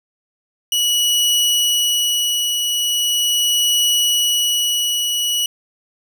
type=tone with tremolo; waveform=sawtooth; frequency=2930 Hz; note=F#7; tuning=18 cents flat; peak=-10 dBFS; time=0.72-5.46 s; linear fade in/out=2 ms; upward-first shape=triangle; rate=0.4 Hz; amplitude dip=40%; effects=none